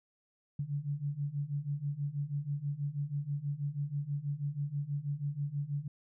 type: beating tone pair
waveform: sine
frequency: 140.4 / 146.6 Hz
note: C#3 / D3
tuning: +22 / -3 cents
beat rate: 6.2 Hz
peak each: -37 / -35 dBFS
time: 0.59-5.88 s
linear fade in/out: 5 ms
effects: none